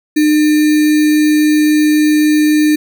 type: tone with sample-and-hold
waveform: sine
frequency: 303.7 Hz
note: D#4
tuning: 42 cents flat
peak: -7 dBFS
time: 0.16-2.76 s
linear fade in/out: 10 ms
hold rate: 2100 Hz
effects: none